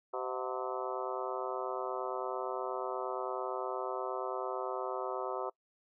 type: harmonic tone with a mistuned harmonic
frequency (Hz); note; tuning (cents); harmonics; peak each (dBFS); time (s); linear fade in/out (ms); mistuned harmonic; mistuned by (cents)
128.6; C3; -30; 3 / 4 / 5 / 6 / 7 / 8 / 9 / 10; -40 / -41 / -42 / -43 / -43 / -44 / -45 / -45; 0.13-5.5; 10; 6; -90
effects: noise-tail reverb RT60 0.1 s tail -24 dB re dry